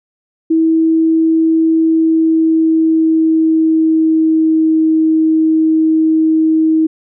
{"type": "tone with pitch glide", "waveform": "sine", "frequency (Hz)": [323.4, 317.7], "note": ["E4", "D#4"], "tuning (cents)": [-33, 36], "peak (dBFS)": -8, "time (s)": [0.5, 6.87], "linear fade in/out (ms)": 10, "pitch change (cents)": -31, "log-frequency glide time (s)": [1.83, 4.87], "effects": []}